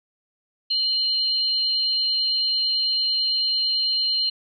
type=tone pair together; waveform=sine; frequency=2963 / 4177 Hz; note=F#7 / C8; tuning=+2 / -4 cents; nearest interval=tritone; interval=594 cents; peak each=-28 / -20 dBFS; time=0.7-4.3 s; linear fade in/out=10 ms; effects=none